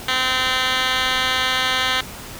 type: tone with band-pass filter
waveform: 10% pulse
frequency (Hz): 257.7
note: C4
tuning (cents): -26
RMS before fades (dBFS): -20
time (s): 0.08-2.01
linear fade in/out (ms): 5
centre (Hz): 2700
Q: 3.4
effects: pink hiss -35 dBFS RMS until 2.39 s